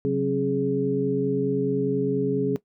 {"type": "tone cluster", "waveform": "sine", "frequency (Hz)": [135.6, 185.6, 270.2, 418.1], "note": ["C#3", "F#3", "C#4", "G#4"], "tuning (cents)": [-38, 6, -44, 12], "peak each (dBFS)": [-29, -29, -26, -24], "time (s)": [0.05, 2.56], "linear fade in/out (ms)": 0, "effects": ["noise-tail reverb RT60 0.1 s tail -17 dB re dry"]}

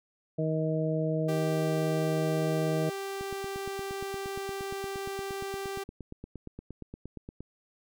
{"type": "harmonic tone", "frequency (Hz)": 157.8, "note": "D#3", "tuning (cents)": 25, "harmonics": [1, 2, 3, 4], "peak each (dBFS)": [-29, -34, -33, -33], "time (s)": [0.38, 2.9], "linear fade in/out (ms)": 10}
{"type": "tone", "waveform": "sawtooth", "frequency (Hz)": 392, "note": "G4", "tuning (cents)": 0, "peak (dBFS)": -30, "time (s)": [1.28, 5.84], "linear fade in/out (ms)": 10}
{"type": "click train", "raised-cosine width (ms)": 3, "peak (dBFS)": -28, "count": 37, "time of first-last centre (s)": [3.21, 7.406], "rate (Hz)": 8.58}
{"effects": []}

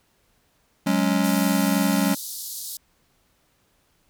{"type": "chord", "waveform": "square", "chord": "F# suspended second", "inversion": "none", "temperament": "just", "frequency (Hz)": [185, 208.1, 277.5], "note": ["F#3", "G#3", "C#4"], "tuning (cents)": [0, 4, 2], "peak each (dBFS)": -24, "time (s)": [0.86, 2.15], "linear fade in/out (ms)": 10}
{"type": "band-pass noise", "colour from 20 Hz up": "white", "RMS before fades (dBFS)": -34, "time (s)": [1.24, 2.77], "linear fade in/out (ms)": 2, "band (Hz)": [3800, 16000], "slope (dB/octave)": 48}
{"effects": ["pink hiss -65 dBFS RMS until 4.09 s"]}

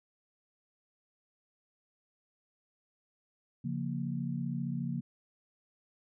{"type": "chord", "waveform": "sine", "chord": "Bb minor", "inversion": "first", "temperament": "just", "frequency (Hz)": [139.85, 174.81, 233.1], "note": ["Db3", "F3", "Bb3"], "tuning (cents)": [16, 2, 0], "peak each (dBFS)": [-36, -37, -37], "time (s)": [3.64, 5.01], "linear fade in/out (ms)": 10, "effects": []}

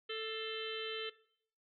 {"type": "harmonic tone with a mistuned harmonic", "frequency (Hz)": 442.2, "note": "A4", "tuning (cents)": 9, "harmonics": [1, 3, 4, 5, 6, 7, 8, 9], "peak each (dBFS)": [-41, -48, -50, -51, -49, -43, -52, -51], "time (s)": [0.09, 1.1], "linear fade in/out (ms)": 10, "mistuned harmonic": 5, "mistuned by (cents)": -78, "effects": ["noise-tail reverb RT60 0.6 s tail -18 dB re dry"]}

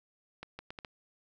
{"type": "accelerating click train", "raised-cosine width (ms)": 0.3, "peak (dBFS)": -26, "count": 5, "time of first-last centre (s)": [0.43, 0.848], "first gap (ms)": 160, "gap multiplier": 0.72, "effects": []}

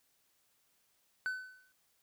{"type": "tone with exponential decay", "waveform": "triangle", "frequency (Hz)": 1511, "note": "F#6", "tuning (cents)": 36, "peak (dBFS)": -29, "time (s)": [1.26, 1.72], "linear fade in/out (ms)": 0, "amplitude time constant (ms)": 100, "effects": ["white hiss -74 dBFS RMS until 2.02 s"]}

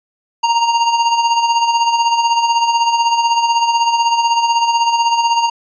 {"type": "tone with tremolo", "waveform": "square", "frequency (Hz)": 932.3, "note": "A#5", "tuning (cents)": 0, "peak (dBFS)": -10, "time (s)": [0.43, 5.5], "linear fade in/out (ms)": 10, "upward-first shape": "sine", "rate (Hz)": 16, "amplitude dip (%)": 55, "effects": ["resampled to 16000 Hz"]}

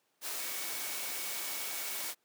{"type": "tone in noise", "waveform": "sine", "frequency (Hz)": 2240, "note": "C#7", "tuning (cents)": 18, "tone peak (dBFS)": -48, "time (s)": [0.36, 2.14], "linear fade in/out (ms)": 50, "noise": "white", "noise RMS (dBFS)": -38, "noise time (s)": [0.21, 2.15], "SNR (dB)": -13, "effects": ["pink hiss -75 dBFS RMS until 2.24 s", "high-pass 300 Hz 12 dB/octave"]}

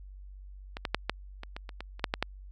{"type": "clicks", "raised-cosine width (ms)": 0.3, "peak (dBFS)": [-21, -14, -9, -11, -24, -22, -26, -22, -29, -9, -11, -11], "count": 12, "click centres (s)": [0.769, 0.852, 0.946, 1.096, 1.434, 1.565, 1.692, 1.806, 1.995, 2.042, 2.139, 2.226], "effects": ["added 48 Hz sine -44 dBFS peak until 2.51 s"]}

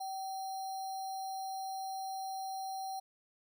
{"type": "tone with sample-and-hold", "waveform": "sine", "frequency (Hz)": 767, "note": "G5", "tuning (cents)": -38, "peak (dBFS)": -37, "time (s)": [0, 3], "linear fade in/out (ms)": 10, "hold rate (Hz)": 4900, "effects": []}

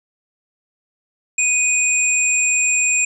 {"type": "tone pair together", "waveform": "sine", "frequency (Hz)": [2489, 7388], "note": ["D#7", "A#8"], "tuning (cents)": [0, -16], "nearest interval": "octave + perfect fifth", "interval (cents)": 1884, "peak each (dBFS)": [-17, -17], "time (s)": [1.38, 3.05], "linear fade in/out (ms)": 5, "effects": []}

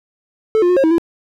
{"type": "tone with pitch steps", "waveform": "triangle", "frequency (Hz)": [438.3, 353.2, 360.6, 540, 320.6, 336], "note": ["A4", "F4", "F#4", "C#5", "E4", "E4"], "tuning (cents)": [-7, 20, -45, -45, -48, 33], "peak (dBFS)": -8, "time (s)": [0.55, 0.982], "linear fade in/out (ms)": 0, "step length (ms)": 72, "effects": []}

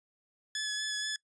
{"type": "tone with vibrato", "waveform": "15% pulse", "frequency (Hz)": 1709, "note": "G#6", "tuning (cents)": 49, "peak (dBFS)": -26, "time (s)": [0.55, 1.16], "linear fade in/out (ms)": 2, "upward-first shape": "sine", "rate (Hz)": 4.2, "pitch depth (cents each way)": 17, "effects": ["noise-tail reverb RT60 0.1 s tail -24 dB re dry", "resampled to 22050 Hz"]}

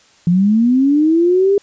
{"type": "linear sweep", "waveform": "sine", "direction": "up", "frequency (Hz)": [168.1, 407.1], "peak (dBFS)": -9, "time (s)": [0.27, 1.58], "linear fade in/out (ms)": 2, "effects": ["white hiss -50 dBFS RMS until 1.62 s", "resampled to 16000 Hz"]}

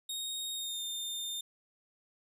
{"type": "tone with pitch glide", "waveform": "sawtooth", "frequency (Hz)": [3729, 3619], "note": ["A#7", "A7"], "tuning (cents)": [0, 48], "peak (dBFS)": -33, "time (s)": [0.09, 1.41], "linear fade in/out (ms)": 5, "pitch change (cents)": -52, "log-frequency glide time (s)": [0.54, 0.84], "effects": []}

